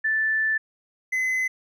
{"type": "tone pair in turn", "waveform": ["sine", "triangle"], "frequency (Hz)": [1759, 2035], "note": ["A6", "C7"], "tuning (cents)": [-1, -49], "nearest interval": "minor third", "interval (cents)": 252, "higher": "second", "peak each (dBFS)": -20, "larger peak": "neither", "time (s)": [[0.04, 0.58], [1.12, 1.48]], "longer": "first", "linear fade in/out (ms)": 10, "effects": []}